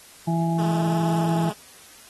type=harmonic tone; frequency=166.4 Hz; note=E3; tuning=17 cents sharp; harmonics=1 / 2 / 4 / 5; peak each=-21 / -29 / -33 / -29 dBFS; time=0.27-1.5 s; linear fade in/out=10 ms
type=tone with vibrato; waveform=10% pulse; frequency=213 Hz; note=G#3; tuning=44 cents sharp; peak=-24 dBFS; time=0.58-1.53 s; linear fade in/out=10 ms; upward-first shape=sine; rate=19 Hz; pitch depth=67 cents each way
effects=white hiss -48 dBFS RMS until 2.09 s + AAC 32 kbps